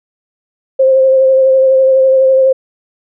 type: tone with vibrato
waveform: sine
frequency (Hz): 528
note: C5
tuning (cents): +16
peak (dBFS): -5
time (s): 0.79-2.53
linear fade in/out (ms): 10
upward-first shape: sine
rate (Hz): 12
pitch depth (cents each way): 19
effects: none